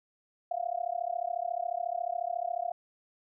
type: tone with amplitude modulation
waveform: sine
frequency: 698.5 Hz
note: F5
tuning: in tune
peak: -26 dBFS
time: 0.51-2.72 s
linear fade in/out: 5 ms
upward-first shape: sine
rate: 34.1 Hz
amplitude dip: 100%
effects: none